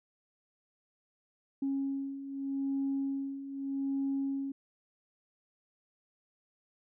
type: beating tone pair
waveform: sine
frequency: 273.4 / 274.22 Hz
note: C#4 / C#4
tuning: -24 / -19 cents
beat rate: 0.82 Hz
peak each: -37 / -32 dBFS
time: 1.62-4.52 s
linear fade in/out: 5 ms
effects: tanh soft clip ceiling -25 dBFS